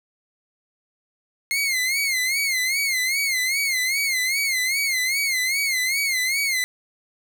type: tone with vibrato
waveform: sawtooth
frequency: 2129 Hz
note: C7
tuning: 30 cents sharp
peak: -17 dBFS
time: 1.51-6.64 s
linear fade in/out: 0 ms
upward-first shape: sine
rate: 2.5 Hz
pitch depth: 110 cents each way
effects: none